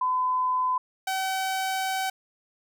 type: tone pair in turn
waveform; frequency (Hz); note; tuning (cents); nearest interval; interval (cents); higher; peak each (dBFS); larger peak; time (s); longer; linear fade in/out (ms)
sine / sawtooth; 1013 / 762.4; B5 / G5; +44 / -48; perfect fourth; 492; first; -22; neither; 0.01-0.78 / 1.07-2.1; second; 5
effects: none